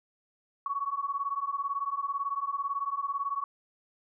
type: beating tone pair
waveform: sine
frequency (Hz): 1108.7 / 1126.7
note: C#6 / C#6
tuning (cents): 0 / +28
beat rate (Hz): 18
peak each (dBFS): -33 / -32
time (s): 0.66-3.44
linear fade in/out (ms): 2
effects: none